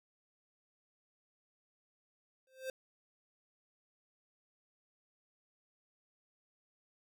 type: tone with exponential growth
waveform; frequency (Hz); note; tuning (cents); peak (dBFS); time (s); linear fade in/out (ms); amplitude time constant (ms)
square; 523.3; C5; 0; -36; 2.47-2.7; 2; 50
effects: none